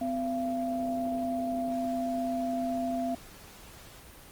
sine tone pair together, 254.7 / 682.3 Hz, C4 / F5, -46 / -41 cents, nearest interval octave + perfect fourth, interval 1705 cents, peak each -31 / -31 dBFS, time 0.01-3.15 s, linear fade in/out 5 ms, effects pink hiss -50 dBFS RMS until 4.31 s + Opus 24 kbps

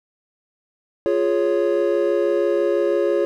triangle chord, Db major, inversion first, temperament equal, 349.2 / 415.3 / 554.4 Hz, F4 / Ab4 / Db5, 0 / 0 / 0 cents, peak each -19 dBFS, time 1.06-3.25 s, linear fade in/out 0 ms, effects none

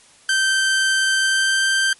sawtooth tone with pitch glide, 1556 to 1566.8 Hz, G6 to G6, -13 to -1 cents, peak -12 dBFS, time 0.29-1.93 s, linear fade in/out 2 ms, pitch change +12 cents, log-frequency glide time 1.15-1.65 s, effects white hiss -50 dBFS RMS until 1.99 s + MP3 48 kbps

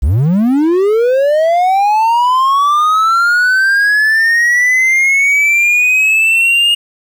triangle linear sweep, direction up, 55 to 2854 Hz, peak -6 dBFS, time 0.02-6.75 s, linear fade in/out 10 ms, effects 7-bit

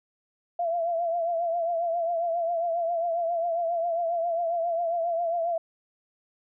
sine tone with vibrato, 678 Hz, E5, 49 cents sharp, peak -24 dBFS, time 0.59-5.58 s, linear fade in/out 5 ms, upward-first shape triangle, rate 7.4 Hz, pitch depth 72 cents each way, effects none

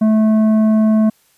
triangle tone with tanh clipping, 217.5 Hz, A3, 20 cents flat, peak -11 dBFS, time 0.01-1.1 s, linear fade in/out 10 ms, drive 13 dB, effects white hiss -56 dBFS RMS until 1.37 s + resampled to 32000 Hz

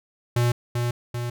square tone with echo, 120.4 Hz, B2, 44 cents flat, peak -19 dBFS, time 0.36-0.52 s, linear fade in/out 5 ms, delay 390 ms, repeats 2, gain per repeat -4 dB, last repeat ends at 1.3 s, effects none

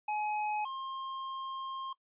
square tone pair in turn, 845 / 1064.6 Hz, G#5 / C6, +30 / +30 cents, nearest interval major third, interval 400 cents, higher second, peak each -32 / -38 dBFS, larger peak first, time 0.08-0.65 / 0.65-1.93 s, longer second, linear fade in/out 5 ms, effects noise-tail reverb RT60 0.1 s tail -19 dB re dry + resampled to 8000 Hz

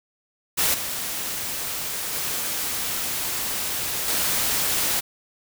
white noise with level steps, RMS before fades -21 / -29 / -27 / -23 dBFS, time 0.57-5.01 s, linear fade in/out 20 ms, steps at 0.74 / 2.13 / 4.08 s, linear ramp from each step 2 ms, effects none

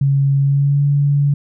sine tone with pitch glide, 138.59 to 142.82 Hz, C#3 to D3, 0 to -48 cents, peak -11 dBFS, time 0.01-1.34 s, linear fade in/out 5 ms, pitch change +52 cents, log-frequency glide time 0.39-0.83 s, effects none

